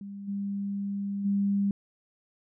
sine tone with level steps, 199.8 Hz, G3, 33 cents sharp, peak -37 / -29 / -23 dBFS, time 0.01-1.71 s, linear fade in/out 2 ms, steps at 0.27 / 1.24 s, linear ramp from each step 20 ms, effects none

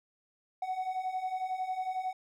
triangle beating tone pair, 739 / 750 Hz, F#5 / F#5, -2 / +23 cents, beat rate 11 Hz, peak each -35 / -31 dBFS, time 0.62-2.13 s, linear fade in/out 5 ms, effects tanh soft clip ceiling -24 dBFS

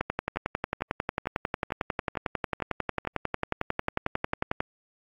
two click trains, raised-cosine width 0.5 ms, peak -22 / -11 dBFS, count 7 / 52, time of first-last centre 0.36-3.051 / 0.01-4.605 s, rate 2.23 / 11.1 Hz, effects AAC 64 kbps

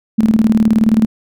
sine tone with tremolo, 220 Hz, A3, in tune, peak -6 dBFS, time 0.18-1.06 s, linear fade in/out 10 ms, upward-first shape square, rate 19 Hz, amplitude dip 70%, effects none

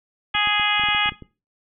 harmonic tone, 415.9 Hz, G#4, 2 cents sharp, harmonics 2 / 3 / 4 / 5 / 6 / 7 / 8, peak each -26 / -26 / -26 / -26 / -26 / -26 / -26 dBFS, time 0.34-1.1 s, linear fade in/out 10 ms
clicks, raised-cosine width 3 ms, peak -25 dBFS, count 11, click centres 0.35 / 0.473 / 0.597 / 0.796 / 0.837 / 0.887 / 0.948 / 1.059 / 1.09 / 1.121 / 1.223 s
effects noise-tail reverb RT60 0.3 s tail -17 dB re dry

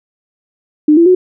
sine tone with pitch steps, 302.2 / 337.4 / 366.5 Hz, D4 / E4 / F#4, +50 / +40 / -16 cents, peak -4 dBFS, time 0.88-1.15 s, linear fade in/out 5 ms, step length 90 ms, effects none

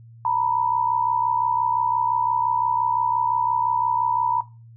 sine tone pair together, 914 / 979.8 Hz, A#5 / B5, -34 / -14 cents, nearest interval minor second, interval 120 cents, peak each -22 dBFS, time 0.25-4.41 s, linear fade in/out 2 ms, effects noise-tail reverb RT60 0.3 s tail -17 dB re dry + added 115 Hz sine -43 dBFS peak until 4.76 s

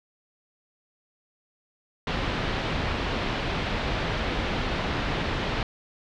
pink low-pass noise, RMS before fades -28 dBFS, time 2.07-5.63 s, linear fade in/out 2 ms, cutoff 3900 Hz, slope 24 dB/octave, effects none

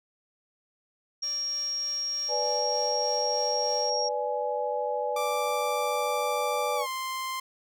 sine tone, 5588 Hz, F8, in tune, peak -28 dBFS, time 1.22-4.09 s, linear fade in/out 10 ms
5% pulse tone with tremolo, 587.3 Hz, D5, in tune, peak -34 dBFS, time 1.23-3.9 s, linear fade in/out 5 ms, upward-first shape sine, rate 3.3 Hz, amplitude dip 35%
sine chord, G# diminished, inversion first, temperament equal with one note detuned, 493.9 / 587.3 / 839.3 Hz, B4 / D5 / G#5, 0 / 0 / +18 cents, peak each -31 dBFS, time 2.28-6.87 s, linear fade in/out 50 ms
sawtooth tone with pitch glide, 1174.7 to 1046.5 Hz, D6 to C6, 0 to 0 cents, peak -27 dBFS, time 5.16-7.4 s, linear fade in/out 5 ms, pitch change -200 cents, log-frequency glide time 6.76-6.87 s
effects none

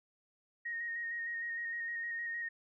sine tone with vibrato, 1864.7 Hz, A#6, in tune, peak -36 dBFS, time 0.65-2.49 s, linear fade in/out 10 ms, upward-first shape square, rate 6.5 Hz, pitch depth 17 cents each way, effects none

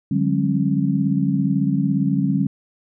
sine tone cluster, 147.5 / 184 / 201.8 / 271.6 Hz, D3 / F#3 / G#3 / C#4, +8 / -9 / -49 / -35 cents, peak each -22 dBFS, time 0.11-2.47 s, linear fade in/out 5 ms, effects none

